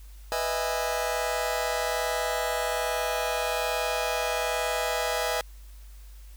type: chord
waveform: sawtooth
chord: E major seventh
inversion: second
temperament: just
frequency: 494.4 / 618.1 / 659.3 / 824.1 Hz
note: B4 / D#5 / E5 / G#5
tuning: +2 / -12 / 0 / -14 cents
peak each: -28 dBFS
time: 0.32-5.41 s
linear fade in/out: 0 ms
effects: added 50 Hz sine -43 dBFS peak until 6.36 s + white hiss -58 dBFS RMS until 6.36 s